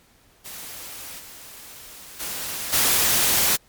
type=noise with level steps; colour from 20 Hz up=white; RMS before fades=-37 / -42 / -30 / -19 dBFS; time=0.44-3.57 s; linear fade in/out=20 ms; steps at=1.18 / 2.19 / 2.72 s; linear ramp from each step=20 ms; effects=pink hiss -57 dBFS RMS until 3.68 s + MP3 96 kbps